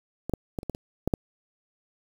clicks, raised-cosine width 2 ms, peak -18 / -11 / -16 / -26 / -16 / -25 / -11 / -9 dBFS, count 8, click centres 0.296 / 0.337 / 0.588 / 0.631 / 0.697 / 0.749 / 1.076 / 1.138 s, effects 7-bit

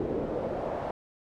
brown noise with band-pass filter sweep, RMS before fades -32 dBFS, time 0-0.91 s, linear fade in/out 2 ms, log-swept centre 400 to 760 Hz, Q 2.5, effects none

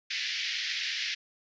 pink band-pass noise, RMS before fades -33 dBFS, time 0.1-1.15 s, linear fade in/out 10 ms, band 1800 to 5500 Hz, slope 48 dB/octave, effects resampled to 16000 Hz

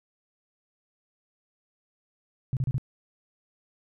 sine tone bursts, 130.81 Hz, C3, in tune, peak -23 dBFS, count 4, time 2.53-2.781 s, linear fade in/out 0 ms, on 38 ms, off 33 ms, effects none

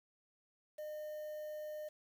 triangle tone with quantisation, 608 Hz, D#5, 40 cents flat, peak -40 dBFS, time 0.78-1.89 s, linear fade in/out 10 ms, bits 10, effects none

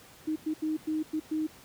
sine tone bursts at uneven times, 311.5 Hz, D#4, 2 cents sharp, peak -27 dBFS, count 6, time 0.27-0.36 / 0.46-0.54 / 0.62-0.77 / 0.87-1.03 / 1.13-1.2 / 1.31-1.47 s, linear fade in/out 10 ms, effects pink hiss -53 dBFS RMS until 1.64 s + high-pass 80 Hz 12 dB/octave

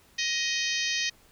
harmonic tone, 626 Hz, D#5, 10 cents sharp, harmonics 3 / 4 / 5 / 6 / 7 / 8 / 9 / 10, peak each -32 / -33 / -34 / -35 / -35 / -36 / -37 / -37 dBFS, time 0.18-1.1 s, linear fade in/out 10 ms, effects pink hiss -59 dBFS RMS until 1.31 s

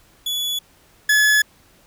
40% pulse tone pair in turn, 3415 / 1707.5 Hz, G#7 / G#6, +48 / +48 cents, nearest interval octave, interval 1200 cents, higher first, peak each -20 / -12 dBFS, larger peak second, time 0.26-0.59 / 1.09-1.42 s, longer neither, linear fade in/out 5 ms, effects pink hiss -54 dBFS RMS until 1.86 s

